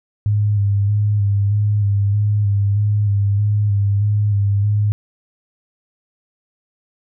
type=tone with vibrato; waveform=sine; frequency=102.4 Hz; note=G#2; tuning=24 cents flat; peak=-13 dBFS; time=0.26-4.92 s; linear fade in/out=0 ms; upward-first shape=square; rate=1.6 Hz; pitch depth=30 cents each way; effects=none